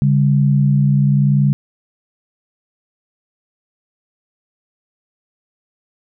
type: tone pair together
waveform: sine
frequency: 141.58 / 202.3 Hz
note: C#3 / G#3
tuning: +37 / -45 cents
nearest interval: tritone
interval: 618 cents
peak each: -11 / -17 dBFS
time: 0.02-1.53 s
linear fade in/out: 0 ms
effects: none